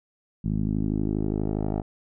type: tone with low-pass filter sweep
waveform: 10% pulse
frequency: 52.3 Hz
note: G#1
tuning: 13 cents sharp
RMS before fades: -26 dBFS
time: 0.44-1.82 s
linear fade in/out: 10 ms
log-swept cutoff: 190 to 640 Hz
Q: 2
effects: none